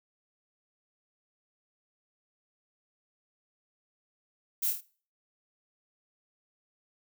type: noise with echo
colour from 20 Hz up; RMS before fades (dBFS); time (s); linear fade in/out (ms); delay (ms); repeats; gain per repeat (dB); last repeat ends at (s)
violet; -30; 4.62-4.71; 10; 25; 4; -4; 4.81
effects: noise-tail reverb RT60 0.4 s tail -19 dB re dry